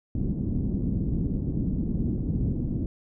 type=low-pass noise; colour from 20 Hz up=white; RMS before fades=-27 dBFS; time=0.15-2.86 s; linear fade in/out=2 ms; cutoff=250 Hz; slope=24 dB/octave; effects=none